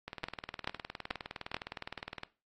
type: two click trains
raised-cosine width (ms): 0.3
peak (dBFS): -24 / -17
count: 43 / 4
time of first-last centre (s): 0.08-2.234 / 0.24-1.544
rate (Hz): 19.5 / 2.3
effects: noise-tail reverb RT60 0.3 s tail -18 dB re dry + AAC 32 kbps